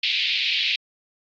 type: band-pass noise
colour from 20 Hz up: pink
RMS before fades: -23 dBFS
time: 0.03-0.76 s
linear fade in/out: 5 ms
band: 2300 to 4300 Hz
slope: 48 dB/octave
effects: AAC 64 kbps